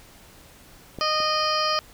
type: clicks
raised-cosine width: 2 ms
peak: -21 / -26 dBFS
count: 2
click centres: 0.987 / 1.203 s
type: harmonic tone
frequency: 617 Hz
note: D#5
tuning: 15 cents flat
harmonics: 1 / 2 / 3 / 4 / 5 / 7 / 8 / 9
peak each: -28 / -24 / -35 / -34 / -32 / -33 / -28 / -34 dBFS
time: 1.01-1.79 s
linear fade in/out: 0 ms
effects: pink hiss -50 dBFS RMS until 1.93 s